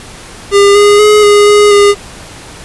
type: tone with pitch steps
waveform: square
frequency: 401.9 / 410.6 / 421.2 / 411.8 / 414.2 / 406.7 Hz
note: G4 / G#4 / G#4 / G#4 / G#4 / G#4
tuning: +43 / -20 / +24 / -15 / -5 / -36 cents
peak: -3 dBFS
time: 0.51-1.95 s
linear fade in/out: 50 ms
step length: 240 ms
effects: pink hiss -30 dBFS RMS until 2.64 s + resampled to 24000 Hz